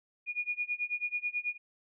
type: tone with tremolo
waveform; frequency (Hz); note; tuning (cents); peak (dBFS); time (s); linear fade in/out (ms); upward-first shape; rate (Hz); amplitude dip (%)
sine; 2444; D#7; -32; -28; 0.26-1.58; 50; sine; 9.2; 95
effects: none